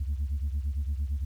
sine beating tone pair, 68.9 / 77.7 Hz, C#2 / D#2, -10 / -2 cents, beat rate 8.8 Hz, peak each -27 / -31 dBFS, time 0-1.25 s, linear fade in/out 10 ms, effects tanh soft clip ceiling -24 dBFS + 10-bit

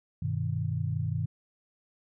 sine chord, G augmented, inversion none, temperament equal, 98 / 123.47 / 155.56 Hz, G2 / B2 / D#3, 0 / 0 / 0 cents, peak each -32 dBFS, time 0.22-1.26 s, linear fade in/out 5 ms, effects none

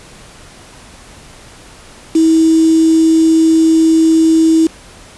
sine tone with quantisation, 322.6 Hz, E4, 37 cents flat, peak -6 dBFS, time 2.15-4.67 s, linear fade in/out 5 ms, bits 4, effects pink hiss -38 dBFS RMS until 5.17 s + resampled to 24000 Hz

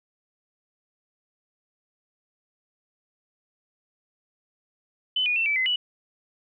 sine tone with pitch steps, 3024 / 2455 / 2686 / 2311 / 2044 / 2950 Hz, F#7 / D#7 / E7 / D7 / C7 / F#7, +37 / -24 / +32 / -28 / -41 / -6 cents, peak -21 dBFS, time 5.16-5.76 s, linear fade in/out 5 ms, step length 100 ms, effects none

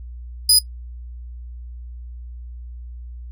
25% pulse tone, 4978 Hz, D#8, in tune, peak -5 dBFS, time 0.49-0.59 s, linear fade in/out 5 ms, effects noise-tail reverb RT60 0.1 s tail -19 dB re dry + added 60 Hz sine -32 dBFS peak until 3.31 s

